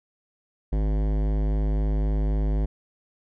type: tone with hard clipping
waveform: sine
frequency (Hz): 51.91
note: G#1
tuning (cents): 0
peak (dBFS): -23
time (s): 0.72-2.66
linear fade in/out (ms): 10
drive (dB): 18
effects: none